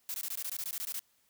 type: noise bursts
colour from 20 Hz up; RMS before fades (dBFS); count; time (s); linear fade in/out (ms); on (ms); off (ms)
blue; -37; 13; 0.09-0.993; 0; 51; 20
effects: white hiss -71 dBFS RMS until 1.29 s